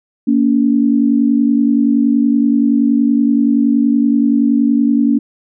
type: tone pair together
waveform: sine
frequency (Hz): 233.2 / 283.8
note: A#3 / C#4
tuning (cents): +1 / +41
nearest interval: minor third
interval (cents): 340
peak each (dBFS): -12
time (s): 0.27-5.19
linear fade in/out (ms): 10
effects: none